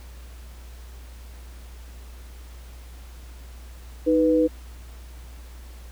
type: tone pair together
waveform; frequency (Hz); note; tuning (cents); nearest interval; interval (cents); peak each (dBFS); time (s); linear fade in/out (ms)
sine; 312.2 / 493.9; D#4 / B4; +6 / 0; minor sixth; 794; -19; 4.06-4.48; 20
effects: added 60 Hz sine -39 dBFS peak until 5.91 s + pink hiss -51 dBFS RMS until 5.91 s